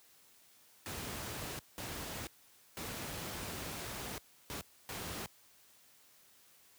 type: noise bursts at uneven times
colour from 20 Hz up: pink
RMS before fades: -42 dBFS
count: 5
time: 0.86-1.59 / 1.78-2.27 / 2.77-4.18 / 4.5-4.61 / 4.89-5.26 s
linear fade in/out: 0 ms
effects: white hiss -64 dBFS RMS until 6.78 s + high-pass 60 Hz 12 dB/octave